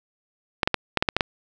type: clicks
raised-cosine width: 0.3 ms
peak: -3 dBFS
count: 8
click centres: 0.632 / 0.675 / 0.743 / 0.973 / 1.025 / 1.088 / 1.166 / 1.208 s
effects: none